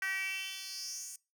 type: tone with high-pass filter sweep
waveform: 10% pulse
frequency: 383.7 Hz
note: G4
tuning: 37 cents flat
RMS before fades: -39 dBFS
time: 0.02-1.16 s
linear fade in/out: 2 ms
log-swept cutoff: 1700 to 7900 Hz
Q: 4.6
effects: noise-tail reverb RT60 0.3 s tail -24 dB re dry